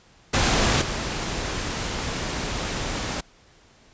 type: noise with level steps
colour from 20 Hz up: pink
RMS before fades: -20 / -28 dBFS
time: 0.33-3.21 s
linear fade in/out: 10 ms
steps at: 0.81 s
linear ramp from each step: 10 ms
effects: pink hiss -55 dBFS RMS until 3.93 s + resampled to 16000 Hz